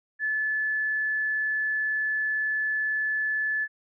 sine tone, 1731 Hz, A6, 29 cents flat, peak -24 dBFS, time 0.19-3.68 s, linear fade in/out 50 ms, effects none

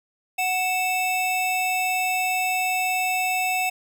square tone pair together, 740 / 2637 Hz, F#5 / E7, 0 / 0 cents, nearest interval octave + minor seventh, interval 2200 cents, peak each -25 / -25 dBFS, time 0.38-3.7 s, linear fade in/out 10 ms, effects none

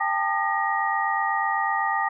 sine tone cluster, 795 / 883 / 1212 / 1891 Hz, G5 / A5 / D#6 / A#6, +24 / +6 / -46 / +24 cents, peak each -27 dBFS, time 0-2.09 s, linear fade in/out 10 ms, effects none

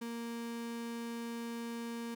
35% pulse tone, 233.1 Hz, A#3, in tune, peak -37 dBFS, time 0.01-2.15 s, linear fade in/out 10 ms, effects none

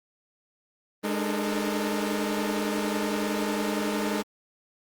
sawtooth tone cluster, 207.7 / 292 / 302.9 / 438.9 / 464.8 Hz, G#3 / D4 / D#4 / A4 / A#4, 0 / -10 / -46 / -4 / -5 cents, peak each -25 / -34 / -28 / -31 / -32 dBFS, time 1.03-4.23 s, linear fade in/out 20 ms, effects Opus 32 kbps

